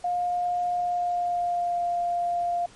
sine tone with pitch glide, 710 to 698.2 Hz, F5 to F5, +28 to -1 cents, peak -23 dBFS, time 0.04-2.66 s, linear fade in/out 5 ms, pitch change -29 cents, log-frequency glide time 0.75-1.85 s, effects pink hiss -52 dBFS RMS until 2.75 s + MP3 48 kbps

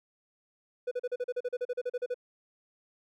triangle tone bursts, 493.9 Hz, B4, in tune, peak -27 dBFS, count 16, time 0.87-2.144 s, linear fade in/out 10 ms, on 44 ms, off 38 ms, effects none

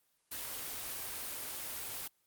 white band-stop noise, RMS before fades -41 dBFS, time 0.31-2.08 s, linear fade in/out 10 ms, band 150 to 210 Hz, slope 96 dB/octave, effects white hiss -75 dBFS RMS until 2.26 s + Opus 24 kbps

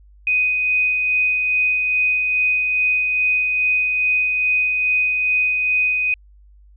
sine tone with tremolo, 2498 Hz, D#7, 6 cents sharp, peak -14 dBFS, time 0.27-6.14 s, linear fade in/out 2 ms, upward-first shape sine, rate 2.4 Hz, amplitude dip 30%, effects added 50 Hz sine -45 dBFS peak until 6.76 s

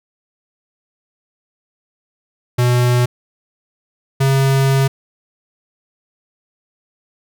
square tone pair in turn, 122.9 / 135.48 Hz, B2 / C#3, -8 / -39 cents, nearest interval major second, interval 169 cents, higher second, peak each -12 dBFS, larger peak neither, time 2.58-3.06 / 4.2-4.88 s, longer second, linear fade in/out 10 ms, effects none

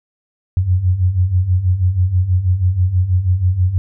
sine beating tone pair, 87.4 / 93.6 Hz, F2 / F#2, +2 / +20 cents, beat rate 6.2 Hz, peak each -18 / -13 dBFS, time 0.57-3.78 s, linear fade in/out 0 ms, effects none

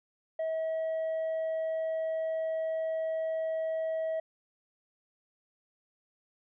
triangle tone with tanh clipping, 643 Hz, E5, 43 cents flat, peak -30 dBFS, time 0.39-4.2 s, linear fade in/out 5 ms, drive 7 dB, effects none

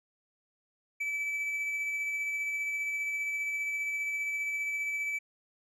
triangle tone with tremolo, 2306 Hz, D7, 32 cents flat, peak -28 dBFS, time 1-5.19 s, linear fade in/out 10 ms, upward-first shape sine, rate 15 Hz, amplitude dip 25%, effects resampled to 32000 Hz

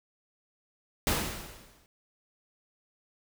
pink noise with exponential decay, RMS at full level -25 dBFS, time 1.07-1.86 s, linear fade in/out 1 ms, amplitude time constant 170 ms, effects none

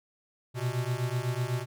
square beating tone pair, 120 / 128 Hz, B2 / C3, -49 / -38 cents, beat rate 8 Hz, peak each -32 / -32 dBFS, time 0.54-1.66 s, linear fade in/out 50 ms, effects none

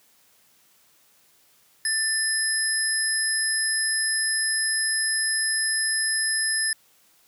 sine tone cluster, 1774 / 5100 / 10860 Hz, A6 / D#8 / F9, +14 / +42 / -50 cents, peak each -26 dBFS, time 1.85-6.73 s, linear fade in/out 2 ms, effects white hiss -60 dBFS RMS until 7.27 s + high-pass 80 Hz 12 dB/octave

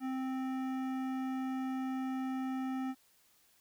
sine tone with hard clipping, 261.6 Hz, C4, in tune, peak -36 dBFS, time 0-2.95 s, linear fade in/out 50 ms, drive 14 dB, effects white hiss -68 dBFS RMS until 3.6 s

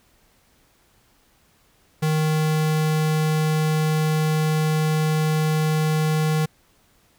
square tone, 155.56 Hz, D#3, in tune, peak -19 dBFS, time 2.02-6.46 s, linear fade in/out 10 ms, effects pink hiss -60 dBFS RMS until 7.18 s

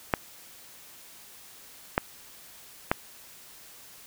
clicks, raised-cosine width 0.5 ms, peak -6 dBFS, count 3, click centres 0.138 / 1.979 / 2.915 s, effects white hiss -50 dBFS RMS until 4.06 s

